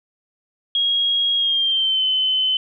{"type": "tone with pitch glide", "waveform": "sine", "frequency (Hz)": [3285, 3047], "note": ["G#7", "G7"], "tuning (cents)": [-20, -50], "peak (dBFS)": -16, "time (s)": [0.75, 2.57], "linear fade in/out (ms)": 2, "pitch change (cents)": -130, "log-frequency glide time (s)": [1.36, 2.05], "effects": []}